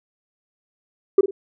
sine tone with echo, 392 Hz, G4, in tune, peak -6 dBFS, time 1.18-1.21 s, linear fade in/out 5 ms, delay 50 ms, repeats 2, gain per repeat -12 dB, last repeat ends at 1.31 s, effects tanh soft clip ceiling -6 dBFS

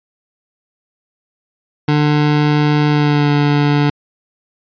25% pulse tone with pitch glide, 148.9 to 145.67 Hz, D3 to D3, +24 to -14 cents, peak -7 dBFS, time 1.88-3.9 s, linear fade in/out 5 ms, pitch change -38 cents, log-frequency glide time 2.88-3.3 s, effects resampled to 11025 Hz

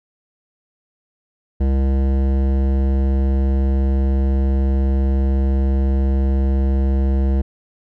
sine tone with hard clipping, 67.1 Hz, C2, 44 cents sharp, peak -16 dBFS, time 1.6-7.42 s, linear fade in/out 10 ms, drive 15 dB, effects none

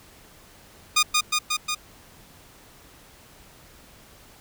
10% pulse tone with echo, 1225 Hz, D#6, 27 cents flat, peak -8 dBFS, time 0.96-1.03 s, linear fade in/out 10 ms, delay 180 ms, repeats 4, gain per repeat -2 dB, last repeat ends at 1.75 s, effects pink hiss -51 dBFS RMS until 4.4 s

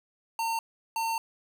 square tone pair in turn, 910 / 906.1 Hz, A#5 / A#5, -42 / -49 cents, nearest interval unison, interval 7 cents, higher first, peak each -28 dBFS, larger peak neither, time 0.39-0.59 / 0.96-1.18 s, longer second, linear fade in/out 2 ms, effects none

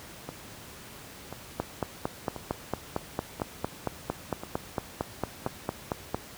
two click trains, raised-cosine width 1 ms, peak -13 / -22 dBFS, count 21 / 6, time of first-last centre 1.6-6.145 / 0.29-5.471 s, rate 4.4 / 0.965 Hz, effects pink hiss -46 dBFS RMS until 6.37 s + high-pass 60 Hz 12 dB/octave

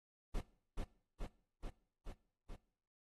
brown noise with echo, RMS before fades -38 dBFS, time 0.34-0.41 s, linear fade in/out 10 ms, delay 430 ms, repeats 5, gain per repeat -2 dB, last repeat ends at 2.56 s, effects noise-tail reverb RT60 0.6 s tail -20 dB re dry + AAC 32 kbps

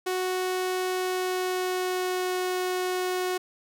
sawtooth tone with pitch glide, 369.1 to 366.3 Hz, F#4 to F#4, -4 to -17 cents, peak -22 dBFS, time 0.06-3.38 s, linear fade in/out 10 ms, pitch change -13 cents, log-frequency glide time 0.88-2.38 s, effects none

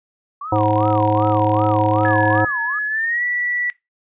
sine tone with vibrato, 1093 Hz, C#6, 25 cents flat, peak -26 dBFS, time 0.41-2.79 s, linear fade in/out 5 ms, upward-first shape sine, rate 2.6 Hz, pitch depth 300 cents each way
harmonic tone, 105.9 Hz, G#2, 34 cents sharp, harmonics 1 / 3 / 5 / 7 / 9, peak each -20 / -20 / -20 / -20 / -20 dBFS, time 0.52-2.45 s, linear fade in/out 5 ms
click train, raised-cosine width 0.2 ms, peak -18 dBFS, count 76, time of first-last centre 0.56-2.403 s, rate 40.7 Hz
sine tone with pitch glide, 1700 to 1952.8 Hz, G#6 to B6, +40 to -20 cents, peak -18 dBFS, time 2.05-3.7 s, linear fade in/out 0 ms, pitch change +240 cents, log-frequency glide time 2.87-3.23 s
effects noise-tail reverb RT60 0.2 s tail -19 dB re dry + resampled to 8000 Hz

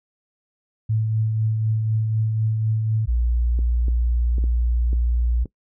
sine tone with tremolo, 109.9 Hz, A2, 2 cents flat, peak -17 dBFS, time 0.89-3.06 s, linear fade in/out 10 ms, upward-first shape triangle, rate 4 Hz, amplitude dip 35%
sine tone, 59.3 Hz, A#1, 30 cents sharp, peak -17 dBFS, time 3.07-5.45 s, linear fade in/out 20 ms
clicks, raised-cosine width 3 ms, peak -21 dBFS, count 6, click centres 3.59 / 3.883 / 4.383 / 4.44 / 4.931 / 5.457 s
effects noise-tail reverb RT60 0.1 s tail -22 dB re dry

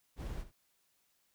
brown noise with echo, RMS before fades -41 dBFS, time 0.16-0.45 s, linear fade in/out 50 ms, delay 70 ms, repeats 1, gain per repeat -13 dB, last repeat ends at 0.52 s, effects white hiss -75 dBFS RMS until 1.34 s

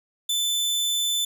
sawtooth tone, 3520 Hz, A7, in tune, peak -19 dBFS, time 0.29-1.25 s, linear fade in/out 5 ms, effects none

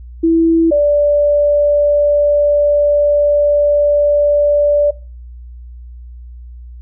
sine tone pair in turn, 329.6 / 583.8 Hz, E4 / D5, 0 / -10 cents, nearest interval minor seventh, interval 990 cents, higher second, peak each -8 dBFS, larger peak neither, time 0.23-0.71 / 0.71-4.91 s, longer second, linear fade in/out 10 ms, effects noise-tail reverb RT60 0.4 s tail -22 dB re dry + added 60 Hz sine -30 dBFS peak until 6.81 s

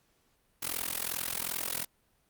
white noise with amplitude modulation, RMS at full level -30 dBFS, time 0.62-1.85 s, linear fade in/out 10 ms, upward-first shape sine, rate 42.6 Hz, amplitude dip 95%, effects pink hiss -71 dBFS RMS until 2.29 s + Opus 48 kbps

